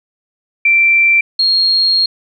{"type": "tone pair in turn", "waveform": "sine", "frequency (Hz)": [2349, 4259], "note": ["D7", "C8"], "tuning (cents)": [0, 30], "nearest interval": "minor seventh", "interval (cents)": 1030, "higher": "second", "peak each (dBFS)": [-7, -9], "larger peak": "first", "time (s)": [[0.65, 1.21], [1.39, 2.06]], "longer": "second", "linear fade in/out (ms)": 5, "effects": []}